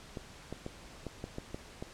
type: clicks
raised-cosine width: 2 ms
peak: -25 dBFS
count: 8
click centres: 0.172 / 0.526 / 0.664 / 1.067 / 1.241 / 1.384 / 1.545 / 1.825 s
effects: pink hiss -52 dBFS RMS until 1.93 s + low-pass 8000 Hz 12 dB/octave